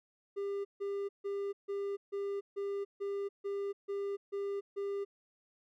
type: tone bursts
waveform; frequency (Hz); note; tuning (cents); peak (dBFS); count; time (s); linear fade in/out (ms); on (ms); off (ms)
triangle; 399.6; G4; +33; -32; 11; 0.36-5.05; 20; 290; 150
effects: none